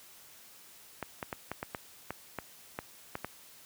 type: clicks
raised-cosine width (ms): 0.5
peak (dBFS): -20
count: 11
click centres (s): 1.027 / 1.228 / 1.328 / 1.516 / 1.629 / 1.748 / 2.106 / 2.387 / 2.789 / 3.154 / 3.246
effects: white hiss -55 dBFS RMS until 3.65 s + high-pass 60 Hz 12 dB/octave